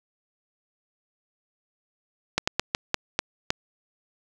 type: slowing click train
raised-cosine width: 0.2 ms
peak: -4 dBFS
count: 7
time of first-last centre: 2.38-3.504 s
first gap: 95 ms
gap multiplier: 1.27
effects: none